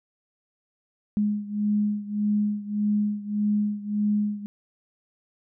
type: beating tone pair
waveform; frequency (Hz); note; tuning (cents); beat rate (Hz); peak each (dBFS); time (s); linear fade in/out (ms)
sine; 207.7 / 209.4; G#3 / G#3; 0 / +15; 1.7; -24 / -27; 1.17-4.46; 0
effects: none